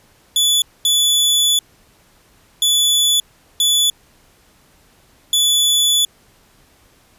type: tone bursts at uneven times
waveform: sawtooth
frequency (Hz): 3450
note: A7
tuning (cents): -35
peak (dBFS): -9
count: 5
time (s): 0.36-0.62 / 0.85-1.59 / 2.62-3.2 / 3.6-3.9 / 5.33-6.05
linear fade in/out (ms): 2
effects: pink hiss -53 dBFS RMS until 7.18 s + resampled to 32000 Hz